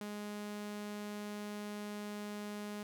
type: tone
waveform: sawtooth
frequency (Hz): 207.7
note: G#3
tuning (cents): 0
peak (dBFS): -37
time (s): 0.01-2.83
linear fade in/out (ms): 2
effects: none